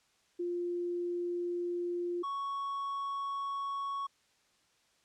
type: tone pair in turn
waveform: sine / triangle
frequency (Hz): 350 / 1111.2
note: F4 / C#6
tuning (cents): +4 / +4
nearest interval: octave + minor sixth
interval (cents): 2000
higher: second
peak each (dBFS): -32 / -32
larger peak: neither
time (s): 0.39-2.23 / 2.23-4.07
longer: neither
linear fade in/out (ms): 10
effects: white hiss -70 dBFS RMS until 5.04 s + low-pass 7000 Hz 12 dB/octave